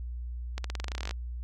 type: accelerating click train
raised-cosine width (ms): 0.2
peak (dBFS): -18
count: 16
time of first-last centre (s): 0.58-1.11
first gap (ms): 63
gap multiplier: 0.91
effects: added 60 Hz sine -34 dBFS peak until 1.43 s